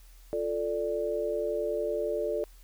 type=chord; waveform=sine; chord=D minor; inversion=first; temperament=equal; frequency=349.2 / 440 / 587.3 Hz; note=F4 / A4 / D5; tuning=0 / 0 / 0 cents; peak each=-35 / -31 / -31 dBFS; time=0.33-2.44 s; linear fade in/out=0 ms; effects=added 41 Hz sine -50 dBFS peak until 2.63 s + white hiss -61 dBFS RMS until 2.63 s